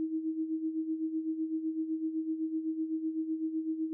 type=tone with tremolo; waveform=sine; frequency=318.6 Hz; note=D#4; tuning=41 cents sharp; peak=-28 dBFS; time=0-3.93 s; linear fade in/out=0 ms; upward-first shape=sine; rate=7.9 Hz; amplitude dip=65%; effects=none